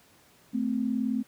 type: tone pair together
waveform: sine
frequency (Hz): 220 / 259.2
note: A3 / C4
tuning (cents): 0 / -16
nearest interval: minor third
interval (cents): 284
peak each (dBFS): -28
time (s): 0.53-1.23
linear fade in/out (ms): 20
effects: pink hiss -59 dBFS RMS until 1.27 s + high-pass 100 Hz 12 dB/octave

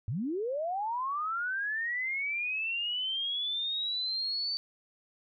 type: linear sweep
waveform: sine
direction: up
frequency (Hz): 91.9 to 4572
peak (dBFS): -30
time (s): 0.08-4.57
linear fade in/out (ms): 0
effects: none

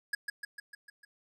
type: tone with echo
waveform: square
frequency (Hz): 1668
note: G#6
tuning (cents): +7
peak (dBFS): -29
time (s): 0.13-0.15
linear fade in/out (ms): 5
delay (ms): 150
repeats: 6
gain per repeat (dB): -4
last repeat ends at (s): 1.05
effects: low-pass 11000 Hz 12 dB/octave

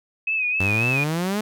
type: tone with vibrato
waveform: sine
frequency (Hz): 2540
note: D#7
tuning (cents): +35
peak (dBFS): -20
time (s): 0.27-1.04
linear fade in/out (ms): 5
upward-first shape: sine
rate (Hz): 3.7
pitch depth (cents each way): 65
type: exponential sweep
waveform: sawtooth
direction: up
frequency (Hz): 92.8 to 217.1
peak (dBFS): -18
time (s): 0.6-1.41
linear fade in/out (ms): 5
effects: none

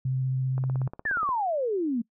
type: tone with vibrato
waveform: sine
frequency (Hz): 130.5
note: C3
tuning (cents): -4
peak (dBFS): -24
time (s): 0.05-0.88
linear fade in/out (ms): 5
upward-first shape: sine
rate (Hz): 15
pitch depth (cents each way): 11
type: click train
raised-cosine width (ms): 1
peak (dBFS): -25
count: 13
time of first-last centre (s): 0.58-1.29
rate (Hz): 16.9
type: exponential sweep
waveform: sine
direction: down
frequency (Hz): 1822 to 220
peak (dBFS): -24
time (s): 1.05-2.02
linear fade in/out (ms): 10
effects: noise-tail reverb RT60 0.1 s tail -24 dB re dry

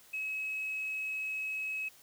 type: tone with hard clipping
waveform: sine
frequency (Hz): 2565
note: E7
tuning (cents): -48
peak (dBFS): -34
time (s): 0.13-1.89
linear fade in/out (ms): 10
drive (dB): 1
effects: white hiss -59 dBFS RMS until 2.02 s

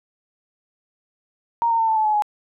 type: tone with pitch steps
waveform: sine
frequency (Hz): 932.3 / 915.8 / 899.5 / 883.5 / 867.9 / 852.5 / 837.3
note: A#5 / A#5 / A5 / A5 / A5 / G#5 / G#5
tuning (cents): 0 / -31 / +38 / +7 / -24 / +45 / +14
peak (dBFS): -16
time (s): 1.62-2.222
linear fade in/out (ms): 0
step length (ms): 86
effects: none

